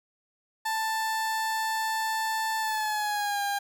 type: tone with pitch glide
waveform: 30% pulse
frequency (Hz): 884 to 806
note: A5 to G5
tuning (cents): +8 to +48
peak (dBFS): -24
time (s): 0.65-3.59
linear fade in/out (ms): 10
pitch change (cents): -160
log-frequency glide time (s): 2.59-3.42
effects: 9-bit